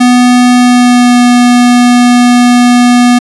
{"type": "tone with pitch glide", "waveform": "square", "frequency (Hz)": [246.9, 244.2], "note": ["B3", "B3"], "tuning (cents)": [0, -19], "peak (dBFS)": -3, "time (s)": [0, 3.19], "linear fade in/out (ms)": 10, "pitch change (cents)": -19, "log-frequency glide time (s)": [0.56, 1.2], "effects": ["resampled to 24000 Hz"]}